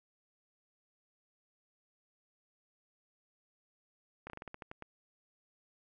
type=slowing click train; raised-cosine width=0.5 ms; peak=-29 dBFS; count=10; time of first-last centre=4.27-4.823 s; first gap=29 ms; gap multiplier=1.18; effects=none